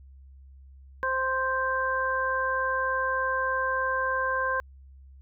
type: harmonic tone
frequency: 523.3 Hz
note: C5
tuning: in tune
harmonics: 1 / 2 / 3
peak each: -31 / -28 / -28 dBFS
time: 1.03-4.6 s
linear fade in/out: 0 ms
effects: added 67 Hz sine -47 dBFS peak until 5.21 s